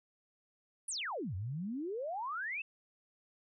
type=exponential two-way sweep; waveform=sine; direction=down then up; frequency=10548 to 87.31 to 2717 Hz; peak=-36 dBFS; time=0.88-2.62 s; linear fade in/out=5 ms; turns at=1.35 s; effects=none